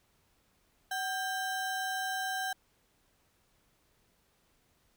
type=ring-modulated tone; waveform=square; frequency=1174.7 Hz; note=D6; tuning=in tune; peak=-30 dBFS; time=0.91-2.53 s; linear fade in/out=5 ms; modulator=420 Hz; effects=pink hiss -71 dBFS RMS until 4.96 s